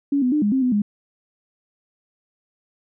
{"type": "tone with pitch steps", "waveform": "sine", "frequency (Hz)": [281.7, 250.5, 300.4, 206.7, 264.8, 251, 206.7], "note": ["C#4", "B3", "D4", "G#3", "C4", "B3", "G#3"], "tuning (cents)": [28, 25, 39, -8, 21, 28, -8], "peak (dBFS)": -16, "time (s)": [0.12, 0.82], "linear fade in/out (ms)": 5, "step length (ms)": 100, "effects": []}